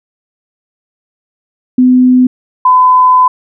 sine tone pair in turn, 252.7 / 1010.8 Hz, B3 / B5, +40 / +40 cents, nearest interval 2 octaves, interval 2400 cents, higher second, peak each -3 dBFS, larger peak neither, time 1.78-2.27 / 2.65-3.28 s, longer second, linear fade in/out 5 ms, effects none

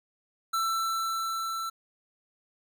square tone with level ramp, 1335 Hz, E6, 22 cents sharp, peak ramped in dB -26 to -32 dBFS, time 0.53-1.7 s, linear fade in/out 10 ms, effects none

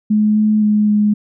sine tone with pitch steps, 212.3 / 213.8 / 210.6 / 209.2 Hz, G#3 / A3 / G#3 / G#3, +38 / -49 / +24 / +13 cents, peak -10 dBFS, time 0.1-1.14 s, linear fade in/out 10 ms, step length 260 ms, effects none

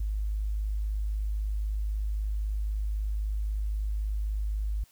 sine tone, 51.91 Hz, G#1, in tune, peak -27 dBFS, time 0-4.84 s, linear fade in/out 5 ms, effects white hiss -62 dBFS RMS until 4.91 s

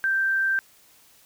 sine tone, 1568 Hz, G6, in tune, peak -20 dBFS, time 0.04-0.59 s, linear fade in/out 0 ms, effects white hiss -56 dBFS RMS until 1.25 s

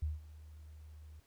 sine tone with ADSR envelope, 76.4 Hz, D#2, 31 cents flat, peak -31 dBFS, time 0.02-1.2 s, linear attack 8 ms, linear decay 170 ms, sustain -19 dB, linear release 5 ms, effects pink hiss -71 dBFS RMS until 1.26 s

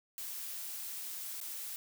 blue noise with dropouts, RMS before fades -42 dBFS, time 0.18-1.76 s, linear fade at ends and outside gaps 0 ms, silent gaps 1.402-1.413 s, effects none

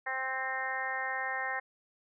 harmonic tone, 262.4 Hz, C4, 5 cents sharp, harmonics 2 / 3 / 4 / 5 / 6 / 7 / 8, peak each -44 / -38 / -41 / -45 / -41 / -35 / -43 dBFS, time 0.06-1.6 s, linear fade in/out 10 ms, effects none

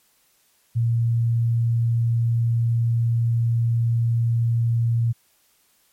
sine tone, 116.54 Hz, A#2, in tune, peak -17 dBFS, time 0.75-5.13 s, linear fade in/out 20 ms, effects white hiss -62 dBFS RMS until 5.92 s + MP3 64 kbps

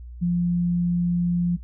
sine tone, 174.61 Hz, F3, in tune, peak -19 dBFS, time 0.21-1.57 s, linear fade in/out 20 ms, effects noise-tail reverb RT60 0.1 s tail -21 dB re dry + added 60 Hz sine -36 dBFS peak until 1.63 s

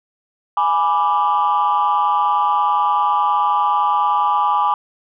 sine chord, G# diminished, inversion none, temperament equal, 830.6 / 987.8 / 1174.7 Hz, G#5 / B5 / D6, 0 / 0 / 0 cents, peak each -17 dBFS, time 0.57-4.74 s, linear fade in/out 2 ms, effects tanh soft clip ceiling -8 dBFS

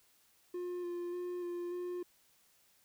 triangle tone with vibrato, 353 Hz, F4, 19 cents sharp, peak -35 dBFS, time 0.54-2.03 s, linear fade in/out 5 ms, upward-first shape square, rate 1.7 Hz, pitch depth 15 cents each way, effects white hiss -69 dBFS RMS until 2.84 s

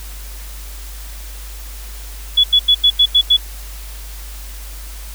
sine tone bursts, 3400 Hz, G#7, 40 cents sharp, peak -7 dBFS, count 7, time 2.37-3.369 s, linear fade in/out 10 ms, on 69 ms, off 86 ms, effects added 50 Hz sine -29 dBFS peak until 5.14 s + white hiss -37 dBFS RMS until 5.14 s

